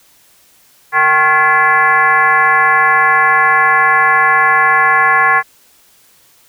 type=tone with frequency modulation; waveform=sine; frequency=1396.9 Hz; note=F6; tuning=in tune; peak=-7 dBFS; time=0.92-5.43 s; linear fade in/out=50 ms; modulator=312 Hz; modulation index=1.9; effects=white hiss -49 dBFS RMS until 6.48 s